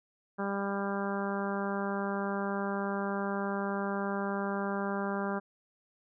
harmonic tone, 198.7 Hz, G3, 24 cents sharp, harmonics 1 / 2 / 3 / 4 / 5 / 6 / 7 / 8, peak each -34 / -37 / -39 / -40 / -41 / -42 / -42 / -43 dBFS, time 0.38-5.4 s, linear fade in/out 20 ms, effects none

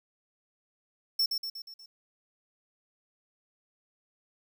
square tone with echo, 5400 Hz, E8, 41 cents sharp, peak -24 dBFS, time 1.19-1.26 s, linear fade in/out 5 ms, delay 120 ms, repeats 5, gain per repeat -5 dB, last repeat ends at 1.86 s, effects 11-bit

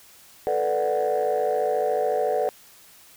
sine chord, B minor seventh, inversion third, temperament equal, 440 / 493.9 / 587.3 / 740 Hz, A4 / B4 / D5 / F#5, 0 / 0 / 0 / 0 cents, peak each -25 dBFS, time 0.47-2.49 s, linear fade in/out 0 ms, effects tanh soft clip ceiling -15 dBFS + white hiss -51 dBFS RMS until 3.16 s

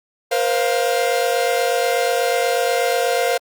45% pulse chord, Bb suspended second, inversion none, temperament equal with one note detuned, 475.1 / 523.3 / 698.5 Hz, Bb4 / C5 / F5, +33 / 0 / 0 cents, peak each -21 dBFS, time 0.31-3.38 s, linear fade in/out 10 ms, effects Opus 48 kbps

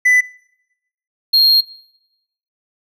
triangle tone pair in turn, 1996 / 4237 Hz, B6 / C8, +18 / +21 cents, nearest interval octave + minor second, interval 1303 cents, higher second, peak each -7 dBFS, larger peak neither, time 0.05-0.21 / 1.33-1.61 s, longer second, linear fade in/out 10 ms, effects noise-tail reverb RT60 0.9 s tail -23 dB re dry

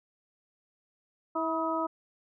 harmonic tone with a mistuned harmonic, 324.6 Hz, E4, 27 cents flat, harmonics 1 / 2 / 3 / 4, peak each -33 / -33 / -33 / -33 dBFS, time 1.35-1.87 s, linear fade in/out 10 ms, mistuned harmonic 4, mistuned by -41 cents, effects none

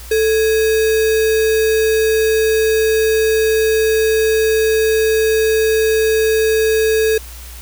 sine tone with sample-and-hold, 440 Hz, A4, in tune, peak -11 dBFS, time 0.11-7.18 s, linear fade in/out 5 ms, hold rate 2100 Hz, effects added 60 Hz sine -32 dBFS peak until 7.61 s + white hiss -37 dBFS RMS until 7.61 s

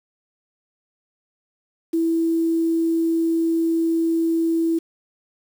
sine tone with quantisation, 329.6 Hz, E4, in tune, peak -17 dBFS, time 1.93-4.79 s, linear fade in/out 10 ms, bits 7, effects none

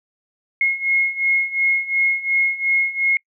sine beating tone pair, 2159 / 2161.8 Hz, C#7 / C#7, -46 / -44 cents, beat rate 2.8 Hz, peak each -21 / -18 dBFS, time 0.61-3.17 s, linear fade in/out 2 ms, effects noise-tail reverb RT60 0.1 s tail -26 dB re dry

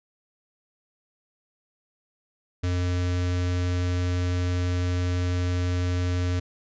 square tone with notch filter, 89.4 Hz, F2, 41 cents sharp, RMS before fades -25 dBFS, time 2.63-6.4 s, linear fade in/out 10 ms, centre 870 Hz, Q 1.9, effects resampled to 16000 Hz

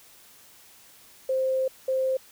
sine tone pair in turn, 524 / 524 Hz, C5 / C5, +2 / +2 cents, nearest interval unison, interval 0 cents, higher neither, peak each -22 dBFS, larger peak neither, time 1.29-1.68 / 1.88-2.17 s, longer first, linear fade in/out 5 ms, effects white hiss -53 dBFS RMS until 2.31 s

